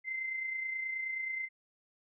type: tone with amplitude modulation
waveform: sine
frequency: 2075 Hz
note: C7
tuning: 15 cents flat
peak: -32 dBFS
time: 0.04-1.49 s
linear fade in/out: 50 ms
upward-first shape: sine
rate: 29.4 Hz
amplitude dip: 45%
effects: none